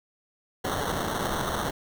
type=noise with sample-and-hold; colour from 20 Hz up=white; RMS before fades=-29 dBFS; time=0.64-1.71 s; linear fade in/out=10 ms; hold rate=2450 Hz; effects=none